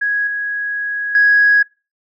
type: tone with level steps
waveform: sine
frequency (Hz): 1661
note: G#6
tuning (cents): 0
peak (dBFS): -14 / -18 / -7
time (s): 0.01-1.63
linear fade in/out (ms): 10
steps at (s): 0.27 / 1.15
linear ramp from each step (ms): 2
effects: noise-tail reverb RT60 0.3 s tail -25 dB re dry + tanh soft clip ceiling -3 dBFS